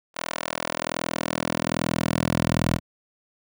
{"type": "tone with high-pass filter sweep", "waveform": "10% pulse", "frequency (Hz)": 41.2, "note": "E1", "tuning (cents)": 0, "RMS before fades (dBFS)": -26, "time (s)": [0.14, 2.8], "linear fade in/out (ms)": 50, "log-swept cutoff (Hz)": [770, 94], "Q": 0.76, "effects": []}